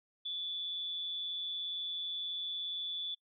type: tone with amplitude modulation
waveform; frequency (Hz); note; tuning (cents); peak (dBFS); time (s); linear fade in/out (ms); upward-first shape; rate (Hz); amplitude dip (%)
sine; 3462; A7; -29; -34; 0.25-3.15; 10; sine; 177; 35
effects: noise-tail reverb RT60 0.1 s tail -22 dB re dry